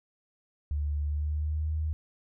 sine tone with pitch glide, 73.42 to 77.79 Hz, D2 to D#2, 0 to 0 cents, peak -27 dBFS, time 0.71-1.93 s, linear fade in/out 0 ms, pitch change +100 cents, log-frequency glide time 1.03-1.72 s, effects none

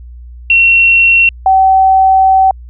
sine tone pair in turn, 2725 / 764.7 Hz, F7 / G5, -43 / -43 cents, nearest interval octave + minor seventh, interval 2200 cents, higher first, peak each -4 dBFS, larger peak neither, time 0.5-1.29 / 1.46-2.51 s, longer second, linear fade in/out 2 ms, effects added 60 Hz sine -28 dBFS peak until 2.69 s

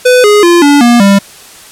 square tone with pitch steps, 500 / 415.6 / 345.5 / 287.2 / 238.7 / 198.43 Hz, B4 / G#4 / F4 / D4 / A#3 / G3, +21 / +1 / -19 / -39 / +41 / +21 cents, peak -3 dBFS, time 0.05-1.19 s, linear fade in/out 10 ms, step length 190 ms, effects white hiss -33 dBFS RMS until 1.71 s + low-pass 11000 Hz 12 dB/octave

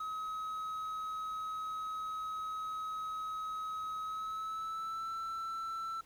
triangle tone with pitch glide, 1275 to 1333.8 Hz, D#6 to E6, +42 to +20 cents, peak -35 dBFS, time 0-6.01 s, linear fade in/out 5 ms, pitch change +78 cents, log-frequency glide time 4.03-5.12 s, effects pink hiss -64 dBFS RMS until 6.05 s

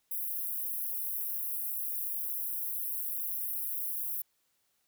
white high-pass noise, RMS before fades -35 dBFS, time 0.11-4.22 s, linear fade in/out 5 ms, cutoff 11000 Hz, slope 48 dB/octave, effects white hiss -75 dBFS RMS until 4.87 s

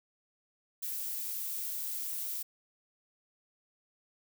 violet noise, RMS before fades -37 dBFS, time 0.82-2.43 s, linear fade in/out 10 ms, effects none

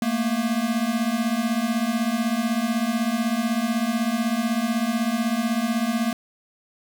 square beating tone pair, 220 / 236 Hz, A3 / A#3, 0 / +22 cents, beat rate 16 Hz, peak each -26 / -24 dBFS, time 0.02-6.13 s, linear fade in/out 2 ms, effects none

